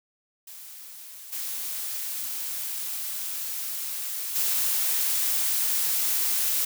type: noise with level steps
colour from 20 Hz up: blue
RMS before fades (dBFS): -43 / -32 / -25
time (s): 0.47-6.65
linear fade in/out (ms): 5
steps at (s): 1.32 / 4.35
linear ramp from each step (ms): 10
effects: none